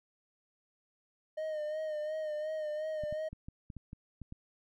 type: tone with vibrato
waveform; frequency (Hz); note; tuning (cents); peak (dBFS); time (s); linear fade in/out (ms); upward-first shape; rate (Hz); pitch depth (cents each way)
triangle; 615; D#5; -20; -32; 1.37-3.29; 10; sine; 2.8; 41
type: clicks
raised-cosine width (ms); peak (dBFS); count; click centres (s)
5; -32; 9; 3.037 / 3.126 / 3.33 / 3.485 / 3.702 / 3.767 / 3.931 / 4.217 / 4.324
effects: none